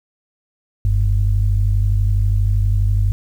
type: tone pair together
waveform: sine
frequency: 46.77 / 99.1 Hz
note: F#1 / G2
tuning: +19 / +19 cents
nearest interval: octave + minor second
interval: 1300 cents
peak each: -15 dBFS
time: 0.85-3.12 s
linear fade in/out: 0 ms
effects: tanh soft clip ceiling -5 dBFS + 8-bit